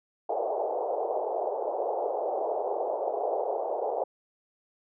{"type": "band-pass noise", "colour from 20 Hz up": "white", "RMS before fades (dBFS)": -30, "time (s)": [0.29, 4.04], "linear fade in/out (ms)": 5, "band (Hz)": [410, 790], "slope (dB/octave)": 48, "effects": []}